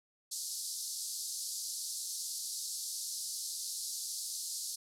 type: band-pass noise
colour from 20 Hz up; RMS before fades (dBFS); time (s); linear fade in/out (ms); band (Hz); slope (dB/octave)
pink; -40; 0.31-4.76; 10; 4300 to 12000; 48
effects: none